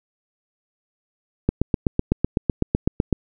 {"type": "click train", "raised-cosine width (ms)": 3, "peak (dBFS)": -4, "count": 14, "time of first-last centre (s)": [1.49, 3.127], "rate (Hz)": 7.94, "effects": []}